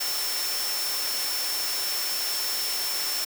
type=tone in noise; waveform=sine; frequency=5380 Hz; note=E8; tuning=34 cents sharp; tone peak=-29 dBFS; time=0-3.25 s; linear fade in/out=10 ms; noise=white; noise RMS=-30 dBFS; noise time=0-3.25 s; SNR=-2 dB; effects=high-pass 400 Hz 12 dB/octave